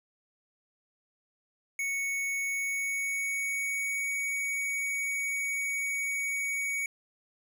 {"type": "tone with pitch glide", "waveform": "square", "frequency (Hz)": [2217, 2244], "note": ["C#7", "C#7"], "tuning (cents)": [0, 21], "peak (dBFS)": -30, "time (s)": [1.79, 6.86], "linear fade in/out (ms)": 2, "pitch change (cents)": 21, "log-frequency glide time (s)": [2.37, 4.13], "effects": []}